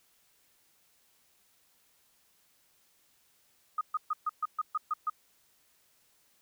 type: tone bursts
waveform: sine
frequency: 1244.5 Hz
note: D#6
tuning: in tune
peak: -27 dBFS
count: 9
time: 3.78-5.099 s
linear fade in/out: 5 ms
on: 31 ms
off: 130 ms
effects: white hiss -68 dBFS RMS until 6.41 s